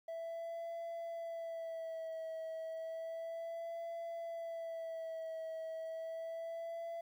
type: tone with vibrato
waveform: triangle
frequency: 659 Hz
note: E5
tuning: 1 cent flat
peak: -38 dBFS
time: 0.08-7.01 s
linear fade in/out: 5 ms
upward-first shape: sine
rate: 0.32 Hz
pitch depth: 35 cents each way
effects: tanh soft clip ceiling -34 dBFS + 12-bit